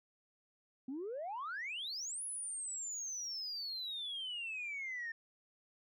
sine exponential two-way sweep, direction up then down, 249.1 to 10548 to 1800 Hz, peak -38 dBFS, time 0.88-5.12 s, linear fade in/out 5 ms, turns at 2.24 s, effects tanh soft clip ceiling -36 dBFS

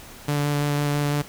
sawtooth tone with vibrato, 145.5 Hz, D3, 16 cents flat, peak -17 dBFS, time 0.28-1.22 s, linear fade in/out 5 ms, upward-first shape square, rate 6 Hz, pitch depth 8 cents each way, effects pink hiss -43 dBFS RMS until 1.28 s

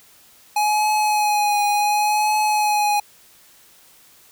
square tone with vibrato, 838 Hz, G#5, 15 cents sharp, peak -17 dBFS, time 0.56-3 s, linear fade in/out 5 ms, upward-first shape triangle, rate 0.69 Hz, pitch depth 31 cents each way, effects white hiss -51 dBFS RMS until 4.31 s

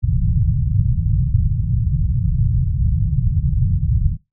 white low-pass noise, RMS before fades -17 dBFS, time 0.02-4.17 s, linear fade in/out 20 ms, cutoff 150 Hz, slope 48 dB/octave, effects noise-tail reverb RT60 0.2 s tail -18 dB re dry

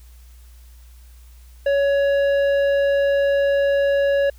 triangle tone with tanh clipping, 560 Hz, C#5, 18 cents sharp, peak -17 dBFS, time 1.66-4.3 s, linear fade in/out 5 ms, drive 14 dB, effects added 60 Hz sine -42 dBFS peak until 4.38 s + white hiss -56 dBFS RMS until 4.38 s

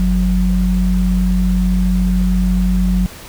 sine tone pair together, 48.91 / 182.7 Hz, G1 / F#3, -3 / -22 cents, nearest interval octave + major seventh, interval 2281 cents, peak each -14 dBFS, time 0-3.06 s, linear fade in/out 0 ms, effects pink hiss -35 dBFS RMS until 3.28 s

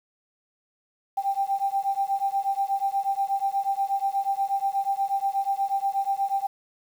sine beating tone pair, 784 / 792.3 Hz, G5 / G5, 0 / +18 cents, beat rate 8.3 Hz, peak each -26 dBFS, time 1.17-6.47 s, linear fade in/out 10 ms, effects 8-bit

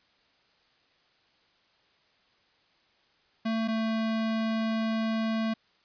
square tone pair in turn, 223.9 / 222.6 Hz, A3 / A3, +30 / +20 cents, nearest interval unison, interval 10 cents, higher first, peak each -27 dBFS, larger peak neither, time 3.45-3.68 / 3.68-5.54 s, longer second, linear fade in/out 10 ms, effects white hiss -66 dBFS RMS until 5.84 s + resampled to 11025 Hz

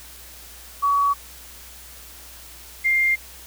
sine tone pair in turn, 1131 / 2108 Hz, C#6 / C7, +34 / +12 cents, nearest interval major seventh, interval 1078 cents, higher second, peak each -16 dBFS, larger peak neither, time 0.82-1.14 / 2.84-3.16 s, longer neither, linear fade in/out 20 ms, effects added 60 Hz sine -47 dBFS peak until 3.46 s + white hiss -43 dBFS RMS until 3.46 s

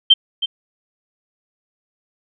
sine tone with echo, 3136 Hz, G7, in tune, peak -5 dBFS, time 0.1-0.14 s, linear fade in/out 10 ms, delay 320 ms, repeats 1, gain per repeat -12 dB, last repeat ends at 0.46 s, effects none

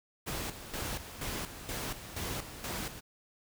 pink noise with tremolo, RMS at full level -37 dBFS, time 0.26-3.01 s, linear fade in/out 20 ms, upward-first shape square, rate 2.1 Hz, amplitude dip 65%, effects none

